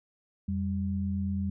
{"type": "tone pair together", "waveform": "sine", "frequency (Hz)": [87.31, 196], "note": ["F2", "G3"], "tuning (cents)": [0, 0], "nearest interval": "octave + major second", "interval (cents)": 1400, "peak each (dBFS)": [-31, -30], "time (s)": [0.48, 1.5], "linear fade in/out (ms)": 5, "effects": []}